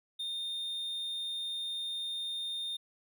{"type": "tone", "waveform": "triangle", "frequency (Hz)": 3644, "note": "A#7", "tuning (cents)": -40, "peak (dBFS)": -33, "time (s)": [0.19, 2.77], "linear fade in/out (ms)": 10, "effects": []}